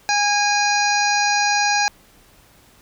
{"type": "harmonic tone", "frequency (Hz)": 821, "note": "G#5", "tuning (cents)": -20, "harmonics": [1, 2, 3, 5, 6, 7, 8], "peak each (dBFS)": [-19, -22, -24, -26, -27, -27, -28], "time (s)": [0.09, 1.88], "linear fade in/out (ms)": 0, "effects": ["pink hiss -52 dBFS RMS until 2.81 s"]}